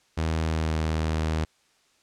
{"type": "tone with pitch glide", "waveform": "sawtooth", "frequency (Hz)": [80.2, 78.96], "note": ["E2", "D#2"], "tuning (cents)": [-47, 26], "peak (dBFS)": -20, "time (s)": [0.17, 1.45], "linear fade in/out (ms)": 10, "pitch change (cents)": -27, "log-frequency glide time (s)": [0.43, 0.76], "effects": ["white hiss -64 dBFS RMS until 2.02 s", "low-pass 7000 Hz 12 dB/octave"]}